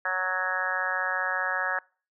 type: harmonic tone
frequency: 185 Hz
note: F#3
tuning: in tune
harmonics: 3 / 4 / 5 / 6 / 7 / 8 / 9 / 10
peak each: -37 / -36 / -37 / -37 / -34 / -35 / -28 / -37 dBFS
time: 0.05-1.79 s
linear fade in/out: 2 ms
effects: noise-tail reverb RT60 0.4 s tail -25 dB re dry